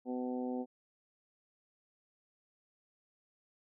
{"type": "harmonic tone", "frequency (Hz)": 125.7, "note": "B2", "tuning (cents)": 31, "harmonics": [2, 3, 4, 5, 6, 7], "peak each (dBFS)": [-36, -44, -42, -53, -46, -55], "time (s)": [0.05, 0.66], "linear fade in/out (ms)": 50, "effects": []}